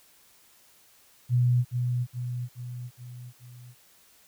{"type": "tone with echo", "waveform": "sine", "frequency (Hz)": 123, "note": "B2", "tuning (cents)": -7, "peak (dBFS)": -19, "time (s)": [1.29, 1.65], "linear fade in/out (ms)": 50, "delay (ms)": 420, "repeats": 5, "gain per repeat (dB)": -5, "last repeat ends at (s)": 3.75, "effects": ["white hiss -59 dBFS RMS until 4.27 s"]}